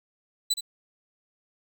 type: tone with echo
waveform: 30% pulse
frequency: 3983 Hz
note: B7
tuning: 14 cents sharp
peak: -19 dBFS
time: 0.5-0.54 s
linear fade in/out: 10 ms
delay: 69 ms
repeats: 1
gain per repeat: -9 dB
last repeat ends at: 0.609 s
effects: none